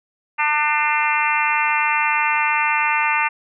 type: harmonic tone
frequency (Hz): 299.5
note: D4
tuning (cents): +34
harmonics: 3 / 4 / 5 / 6 / 7 / 8 / 9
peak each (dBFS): -21 / -24 / -26 / -27 / -23 / -25 / -24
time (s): 0.38-3.29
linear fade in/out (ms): 20
effects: none